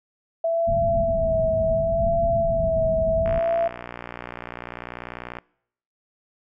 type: tone with vibrato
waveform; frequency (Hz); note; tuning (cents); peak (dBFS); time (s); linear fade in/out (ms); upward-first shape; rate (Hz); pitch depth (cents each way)
sine; 660; E5; +2; -19; 0.44-3.68; 5; sine; 0.7; 35
type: low-pass noise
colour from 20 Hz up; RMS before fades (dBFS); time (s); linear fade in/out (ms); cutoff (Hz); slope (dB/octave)
pink; -28; 0.67-3.39; 10; 240; 96
type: click train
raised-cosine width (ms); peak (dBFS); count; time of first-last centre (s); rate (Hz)
0.5; -18; 129; 3.26-5.386; 60.2
effects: noise-tail reverb RT60 0.7 s tail -24 dB re dry